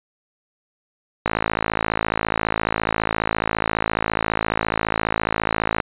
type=click train; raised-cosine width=0.5 ms; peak=-4 dBFS; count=249; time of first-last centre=1.26-5.802 s; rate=54.6 Hz; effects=resampled to 8000 Hz